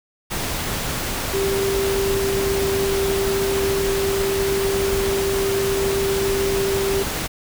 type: tone in noise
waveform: sine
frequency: 392 Hz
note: G4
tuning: in tune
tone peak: -19 dBFS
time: 1.33-7.04 s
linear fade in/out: 20 ms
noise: pink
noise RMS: -25 dBFS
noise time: 0.3-7.28 s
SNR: +3 dB
effects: none